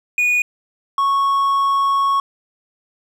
triangle tone pair in turn, 2459 / 1104.9 Hz, D#7 / C#6, -21 / -6 cents, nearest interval octave + major second, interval 1385 cents, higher first, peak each -12 / -12 dBFS, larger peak neither, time 0.18-0.42 / 0.98-2.2 s, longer second, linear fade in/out 2 ms, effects none

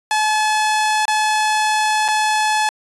sawtooth tone with dropouts, 858 Hz, A5, 44 cents flat, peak -11 dBFS, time 0.11-2.69 s, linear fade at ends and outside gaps 1 ms, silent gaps 1.054-1.08 / 2.081-2.085 s, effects resampled to 24000 Hz

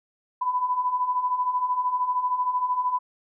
sine beating tone pair, 987.8 / 1000.8 Hz, B5 / B5, 0 / +23 cents, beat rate 13 Hz, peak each -29 / -23 dBFS, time 0.41-2.99 s, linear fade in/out 10 ms, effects none

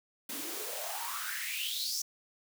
white noise with high-pass filter sweep, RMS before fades -37 dBFS, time 0.29-2.02 s, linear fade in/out 5 ms, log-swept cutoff 230 to 5900 Hz, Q 6.9, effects none

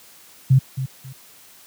sine tone with echo, 132.3 Hz, C3, 20 cents sharp, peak -9 dBFS, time 0.5-0.59 s, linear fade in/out 10 ms, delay 270 ms, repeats 2, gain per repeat -12 dB, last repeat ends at 1.13 s, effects white hiss -48 dBFS RMS until 1.66 s + high-pass 80 Hz 12 dB/octave

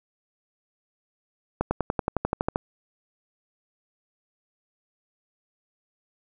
accelerating click train, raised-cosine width 1 ms, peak -9 dBFS, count 12, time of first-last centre 1.61-2.559 s, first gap 100 ms, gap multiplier 0.97, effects none

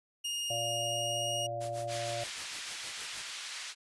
sawtooth tone with pitch glide, 2846 to 2866 Hz, F7 to F7, +32 to +44 cents, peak -30 dBFS, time 0.24-1.47 s, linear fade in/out 10 ms, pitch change +12 cents, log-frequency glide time 0.57-1.36 s
harmonic tone, 116.54 Hz, A#2, in tune, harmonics 1 / 3 / 5 / 6, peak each -42 / -49 / -37 / -38 dBFS, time 0.5-2.24 s, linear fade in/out 5 ms
white noise with tremolo, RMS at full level -44 dBFS, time 1.6-3.31 s, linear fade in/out 20 ms, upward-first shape sine, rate 6.5 Hz, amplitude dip 90%
pink band-pass noise, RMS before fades -42 dBFS, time 1.87-3.75 s, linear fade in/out 50 ms, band 2100 to 6800 Hz, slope 12 dB/octave
effects resampled to 24000 Hz

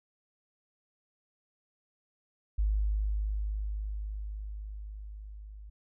sine tone with level ramp, 51.8 Hz, G#1, 4 cents flat, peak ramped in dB -24 to -44 dBFS, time 2.58-5.7 s, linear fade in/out 10 ms, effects none

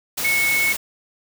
sine tone in noise, 2200 Hz, C#7, 14 cents flat, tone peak -17 dBFS, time 0.24-0.73 s, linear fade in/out 10 ms, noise white, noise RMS -25 dBFS, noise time 0.17-0.77 s, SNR +5 dB, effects none

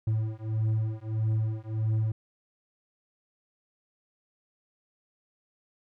triangle beating tone pair, 108.9 / 110.5 Hz, A2 / A2, -17 / +8 cents, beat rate 1.6 Hz, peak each -27 dBFS, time 0.07-2.12 s, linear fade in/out 5 ms, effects none

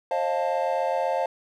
triangle chord, F dominant seventh, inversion second, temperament equal with one note detuned, 534.6 / 622.3 / 698.5 / 880 Hz, C5 / Eb5 / F5 / A5, +37 / 0 / 0 / 0 cents, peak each -25 / -28 / -26 / -27 dBFS, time 0.11-1.26 s, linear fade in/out 2 ms, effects none

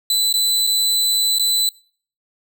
sawtooth tone with dropouts, 3999 Hz, B7, 21 cents sharp, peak -12 dBFS, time 0.1-1.69 s, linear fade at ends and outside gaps 2 ms, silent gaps 0.327-0.339 / 0.668-0.672 / 1.385-1.395 s, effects noise-tail reverb RT60 0.5 s tail -24 dB re dry

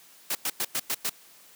white noise bursts, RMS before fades -28 dBFS, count 6, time 0.3-1.096 s, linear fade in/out 5 ms, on 51 ms, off 98 ms, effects white hiss -54 dBFS RMS until 1.55 s + high-pass 150 Hz 12 dB/octave

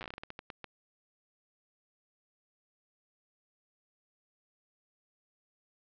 slowing click train, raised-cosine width 0.3 ms, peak -25 dBFS, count 14, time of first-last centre 0.01-0.643 s, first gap 8 ms, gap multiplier 1.27, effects low-pass 4000 Hz 12 dB/octave

